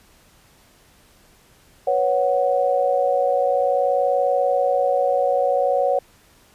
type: chord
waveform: sine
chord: B suspended second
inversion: none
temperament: equal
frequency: 493.9 / 554.4 / 740 Hz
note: B4 / C#5 / F#5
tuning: 0 / 0 / 0 cents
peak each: -23 / -19 / -21 dBFS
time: 1.87-5.99 s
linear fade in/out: 5 ms
effects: pink hiss -54 dBFS RMS until 6.54 s + resampled to 32000 Hz